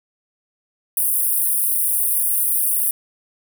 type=high-pass noise; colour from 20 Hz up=pink; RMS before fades=-19 dBFS; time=0.97-2.91 s; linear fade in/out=2 ms; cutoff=9100 Hz; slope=96 dB/octave; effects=none